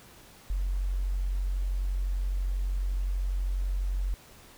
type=tone; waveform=sine; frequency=46 Hz; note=F#1; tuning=9 cents flat; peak=-26 dBFS; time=0.5-4.14 s; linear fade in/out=0 ms; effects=pink hiss -53 dBFS RMS until 4.57 s